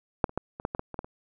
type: clicks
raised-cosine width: 1 ms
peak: -6 / -29 / -14 / -24 / -13 / -17 / -17 / -23 / -17 / -27 dBFS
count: 10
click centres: 0.242 / 0.294 / 0.376 / 0.599 / 0.651 / 0.749 / 0.794 / 0.943 / 0.991 / 1.045 s
effects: none